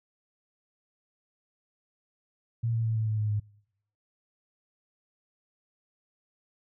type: tone with pitch steps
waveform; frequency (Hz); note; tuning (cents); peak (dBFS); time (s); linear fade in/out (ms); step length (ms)
sine; 115.8 / 113.88 / 111.98 / 110.12 / 108.3 / 106.5 / 104.73; A#2 / A#2 / A2 / A2 / A2 / G#2 / G#2; -11 / -40 / +31 / +2 / -27 / +44 / +15; -25; 2.63-3.4; 10; 110
effects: noise-tail reverb RT60 0.8 s tail -26 dB re dry